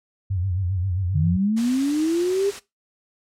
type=tone with vibrato; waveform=sine; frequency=92.5 Hz; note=F#2; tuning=in tune; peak=-21 dBFS; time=0.3-1.37 s; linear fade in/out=10 ms; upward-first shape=sine; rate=7.5 Hz; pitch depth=110 cents each way
type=linear sweep; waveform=sine; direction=up; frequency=141.6 to 407.1 Hz; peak=-18 dBFS; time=1.14-2.51 s; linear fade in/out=20 ms
type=noise; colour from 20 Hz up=white; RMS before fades=-35 dBFS; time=1.56-2.6 s; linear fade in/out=20 ms
effects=noise-tail reverb RT60 0.2 s tail -18 dB re dry + low-pass 8000 Hz 12 dB/octave